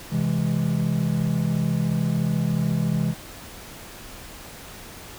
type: chord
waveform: triangle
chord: C augmented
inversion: none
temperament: equal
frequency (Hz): 130.81 / 164.81 / 207.7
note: C3 / E3 / G#3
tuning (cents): 0 / 0 / 0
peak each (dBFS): -24 / -21 / -24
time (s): 0.1-3.15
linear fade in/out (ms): 50
effects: pink hiss -41 dBFS RMS until 5.18 s